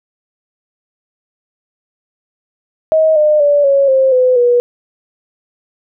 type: tone with pitch steps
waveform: sine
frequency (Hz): 633 / 605.5 / 579.1 / 553.9 / 529.8 / 506.8 / 484.7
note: D#5 / D#5 / D5 / C#5 / C5 / B4 / B4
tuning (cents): +30 / -47 / -24 / -1 / +22 / +45 / -32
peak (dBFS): -7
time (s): 2.92-4.6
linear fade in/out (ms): 0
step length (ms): 240
effects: none